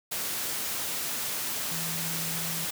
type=tone in noise; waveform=sine; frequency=165.1 Hz; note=E3; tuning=3 cents sharp; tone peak=-37 dBFS; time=1.71-2.65 s; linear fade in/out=10 ms; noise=white; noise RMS=-32 dBFS; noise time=0.11-2.71 s; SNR=-8 dB; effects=high-pass 80 Hz 12 dB/octave